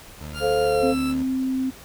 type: tone with vibrato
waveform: 20% pulse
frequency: 74.6 Hz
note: D2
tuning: 28 cents sharp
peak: -29 dBFS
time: 0.2-1.24 s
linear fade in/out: 20 ms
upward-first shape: square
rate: 3.3 Hz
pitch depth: 19 cents each way
type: tone with pitch glide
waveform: 20% pulse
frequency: 1400 to 1321.4 Hz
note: F6 to E6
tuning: +4 to +4 cents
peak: -26 dBFS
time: 0.33-1.15 s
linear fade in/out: 50 ms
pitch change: -100 cents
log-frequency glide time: 0.62-1.01 s
type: chord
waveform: sine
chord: F major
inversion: first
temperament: just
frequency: 436.5 / 523.8 / 698.5 Hz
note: A4 / C5 / F5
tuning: -14 / +2 / 0 cents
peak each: -21 / -22 / -25 dBFS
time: 0.4-0.95 s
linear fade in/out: 50 ms
type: tone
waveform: sine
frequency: 261.6 Hz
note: C4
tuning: in tune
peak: -21 dBFS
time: 0.82-1.71 s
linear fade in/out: 20 ms
effects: pink hiss -44 dBFS RMS until 1.84 s